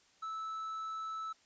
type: tone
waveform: triangle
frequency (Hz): 1310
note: E6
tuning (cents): -11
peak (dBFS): -36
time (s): 0.22-1.33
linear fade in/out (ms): 10
effects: white hiss -67 dBFS RMS until 1.45 s + resampled to 16000 Hz